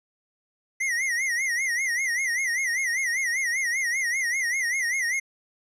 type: tone with vibrato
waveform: square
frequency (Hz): 2000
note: B6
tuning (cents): +21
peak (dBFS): -24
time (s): 0.8-5.2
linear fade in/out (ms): 10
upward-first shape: sine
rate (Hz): 5.1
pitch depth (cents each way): 140
effects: low-pass 10000 Hz 12 dB/octave